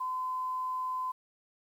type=tone with quantisation; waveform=sine; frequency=1022 Hz; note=C6; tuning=41 cents flat; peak=-31 dBFS; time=0-1.12 s; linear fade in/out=10 ms; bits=10; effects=none